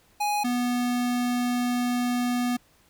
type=tone pair in turn; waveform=square; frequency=830.6 / 244.9 Hz; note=G#5 / B3; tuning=0 / -14 cents; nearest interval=octave + major sixth; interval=2114 cents; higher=first; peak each=-24 dBFS; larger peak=neither; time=0.2-0.44 / 0.44-2.57 s; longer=second; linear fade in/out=10 ms; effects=pink hiss -61 dBFS RMS until 2.89 s